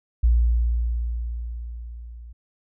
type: tone with level ramp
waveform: sine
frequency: 58.4 Hz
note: A#1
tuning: 4 cents sharp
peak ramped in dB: -13 to -38 dBFS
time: 0.23-2.33 s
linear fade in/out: 10 ms
effects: none